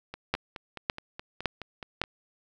two click trains, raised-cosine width 0.3 ms, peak -9 / -22 dBFS, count 4 / 10, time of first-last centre 0.34-2.016 / 0.14-2.039 s, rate 1.79 / 4.74 Hz, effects none

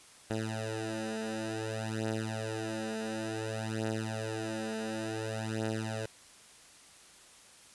10% pulse beating tone pair, 110 / 110.56 Hz, A2 / A2, 0 / +9 cents, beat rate 0.56 Hz, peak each -28 / -29 dBFS, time 0.3-6.06 s, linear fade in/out 5 ms, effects white hiss -56 dBFS RMS until 7.74 s + resampled to 24000 Hz

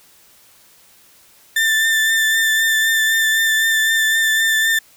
35% pulse tone with vibrato, 1780 Hz, A6, 20 cents sharp, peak -12 dBFS, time 1.56-4.79 s, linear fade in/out 5 ms, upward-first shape triangle, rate 3.9 Hz, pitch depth 23 cents each way, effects white hiss -50 dBFS RMS until 4.96 s

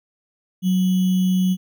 sine tone with sample-and-hold, 185 Hz, F#3, in tune, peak -15 dBFS, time 0.62-1.57 s, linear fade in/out 50 ms, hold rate 3150 Hz, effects none

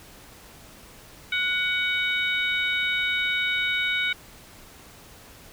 harmonic tone with a mistuned harmonic, 750 Hz, F#5, 23 cents sharp, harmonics 2 / 3 / 4 / 5, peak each -28 / -25 / -33 / -30 dBFS, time 1.32-4.13 s, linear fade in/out 5 ms, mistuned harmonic 2, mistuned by -37 cents, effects pink hiss -48 dBFS RMS until 5.52 s

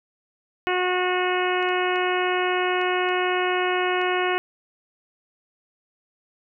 harmonic tone, 363.9 Hz, F#4, 29 cents flat, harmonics 1 / 2 / 3 / 4 / 5 / 6 / 7 / 8, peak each -24 / -27 / -29 / -30 / -31 / -32 / -32 / -33 dBFS, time 0.67-4.38 s, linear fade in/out 0 ms
clicks, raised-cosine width 0.2 ms, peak -28 dBFS, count 6, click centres 1.627 / 1.689 / 1.959 / 2.814 / 3.089 / 4.015 s
effects none

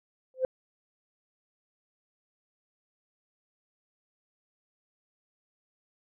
sine tone with exponential growth, 517 Hz, C5, 21 cents flat, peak -18 dBFS, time 0.34-0.45 s, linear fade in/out 1 ms, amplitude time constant 22 ms, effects tanh soft clip ceiling -16 dBFS

